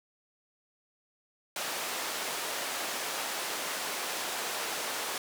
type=band-pass noise; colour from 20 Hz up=pink; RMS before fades=-35 dBFS; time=1.56-5.18 s; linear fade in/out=2 ms; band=530 to 14000 Hz; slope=12 dB/octave; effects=none